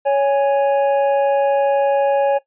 triangle tone pair together, 557.7 / 826 Hz, C#5 / G#5, +10 / -10 cents, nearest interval perfect fifth, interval 680 cents, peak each -12 / -17 dBFS, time 0.05-2.39 s, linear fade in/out 20 ms, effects noise-tail reverb RT60 0.1 s tail -17 dB re dry + resampled to 8000 Hz

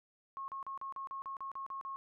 sine tone bursts, 1086 Hz, C#6, 36 cents flat, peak -39 dBFS, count 11, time 0.37-1.96 s, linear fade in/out 0 ms, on 110 ms, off 38 ms, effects none

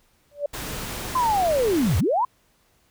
sine tone with exponential growth, 579 Hz, D5, 25 cents flat, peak -18 dBFS, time 0.31-0.46 s, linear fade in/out 5 ms, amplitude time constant 31 ms
pink noise, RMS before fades -32 dBFS, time 0.53-2.01 s, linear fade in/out 10 ms
sine linear two-way sweep, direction down then up, 1051 to 69 to 1051 Hz, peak -18 dBFS, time 1.15-2.25 s, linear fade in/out 5 ms, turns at 1.98 s
effects pink hiss -63 dBFS RMS until 2.9 s

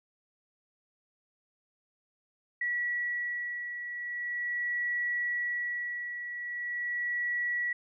sine beating tone pair, 1936 / 1936.41 Hz, B6 / B6, -35 / -35 cents, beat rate 0.41 Hz, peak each -31 / -39 dBFS, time 2.61-7.73 s, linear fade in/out 5 ms, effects none

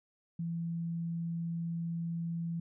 sine tone, 167.8 Hz, E3, 31 cents sharp, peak -33 dBFS, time 0.39-2.6 s, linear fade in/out 5 ms, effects none

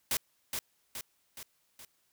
white noise with echo, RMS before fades -30 dBFS, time 0.11-0.17 s, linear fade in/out 2 ms, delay 420 ms, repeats 4, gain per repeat -5 dB, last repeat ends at 1.85 s, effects white hiss -73 dBFS RMS until 2.12 s

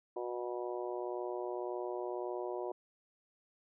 harmonic tone, 121.8 Hz, B2, 24 cents flat, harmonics 3 / 4 / 5 / 6 / 7 / 8, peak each -39 / -44 / -43 / -46 / -52 / -47 dBFS, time 0.16-2.72 s, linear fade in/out 5 ms, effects none

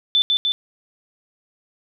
sine tone with echo, 3521 Hz, A7, in tune, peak -13 dBFS, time 0.15-0.22 s, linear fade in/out 0 ms, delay 150 ms, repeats 2, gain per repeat -2 dB, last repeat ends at 0.52 s, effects none

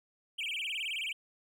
triangle tone with vibrato, 2700 Hz, E7, 41 cents sharp, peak -32 dBFS, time 0.38-1.13 s, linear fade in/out 10 ms, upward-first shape sine, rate 19 Hz, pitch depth 300 cents each way, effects none

